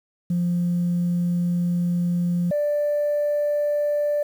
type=tone pair in turn; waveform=sine; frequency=174.8 / 588 Hz; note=F3 / D5; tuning=+2 / +2 cents; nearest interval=octave + major sixth; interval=2100 cents; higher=second; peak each=-18 dBFS; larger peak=neither; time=0.3-2.51 / 2.51-4.23 s; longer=first; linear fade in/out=5 ms; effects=tanh soft clip ceiling -16 dBFS + 8-bit